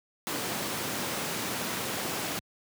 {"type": "high-pass noise", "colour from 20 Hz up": "pink", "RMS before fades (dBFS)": -33, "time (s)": [0.27, 2.39], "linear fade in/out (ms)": 0, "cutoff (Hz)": 150, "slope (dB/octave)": 12, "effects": ["high-pass 80 Hz 12 dB/octave"]}